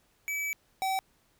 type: tone pair in turn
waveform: square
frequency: 2295 / 765.9 Hz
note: D7 / G5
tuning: -40 / -40 cents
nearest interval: octave + perfect fifth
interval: 1900 cents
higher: first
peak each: -31 / -28 dBFS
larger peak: second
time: 0.28-0.53 / 0.82-0.99 s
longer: first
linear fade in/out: 0 ms
effects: pink hiss -68 dBFS RMS until 1.39 s